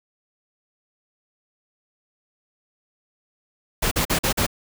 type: noise bursts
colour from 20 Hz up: pink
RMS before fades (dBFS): -21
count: 5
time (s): 3.82-4.466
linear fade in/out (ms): 10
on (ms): 94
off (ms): 44
effects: none